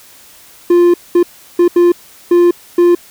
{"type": "tone bursts at uneven times", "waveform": "triangle", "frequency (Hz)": 349.2, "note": "F4", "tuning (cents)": 0, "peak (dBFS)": -3, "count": 6, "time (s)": [[0.7, 0.94], [1.15, 1.23], [1.59, 1.68], [1.76, 1.92], [2.31, 2.51], [2.78, 2.95]], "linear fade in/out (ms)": 5, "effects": ["white hiss -41 dBFS RMS until 3.1 s"]}